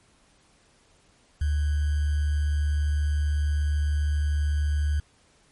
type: tone with sample-and-hold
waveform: sine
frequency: 73.9 Hz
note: D2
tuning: 11 cents sharp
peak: -21 dBFS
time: 1.41-5 s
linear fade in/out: 5 ms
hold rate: 1575 Hz
effects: pink hiss -61 dBFS RMS until 5.51 s + MP3 48 kbps